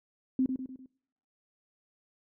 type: tone with echo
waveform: sine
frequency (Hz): 260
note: C4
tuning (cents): -11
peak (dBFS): -23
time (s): 0.39-0.46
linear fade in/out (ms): 2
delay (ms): 100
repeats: 4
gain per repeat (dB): -6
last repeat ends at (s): 0.86
effects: noise-tail reverb RT60 0.8 s tail -26 dB re dry